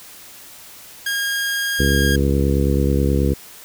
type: tone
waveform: sawtooth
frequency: 1626 Hz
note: G#6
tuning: 37 cents flat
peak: -16 dBFS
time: 1.06-2.16 s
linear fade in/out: 5 ms
type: harmonic tone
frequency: 69.3 Hz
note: C#2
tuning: in tune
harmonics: 1 / 2 / 3 / 4 / 5 / 6 / 7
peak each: -18 / -21 / -23 / -24 / -25 / -26 / -26 dBFS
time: 1.79-3.34 s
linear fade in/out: 10 ms
effects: white hiss -41 dBFS RMS until 3.64 s